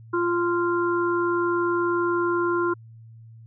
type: harmonic tone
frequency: 347.3 Hz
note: F4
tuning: 10 cents flat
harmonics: 1 / 3 / 4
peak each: -22 / -27 / -28 dBFS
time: 0.13-2.74 s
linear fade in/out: 10 ms
effects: added 113 Hz sine -43 dBFS peak until 3.46 s